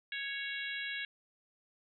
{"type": "harmonic tone", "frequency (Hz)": 554, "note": "C#5", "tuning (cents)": -1, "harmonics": [3, 4, 5, 6, 7], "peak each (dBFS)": [-40, -42, -44, -45, -46], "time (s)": [0.12, 1.05], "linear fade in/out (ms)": 2, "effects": []}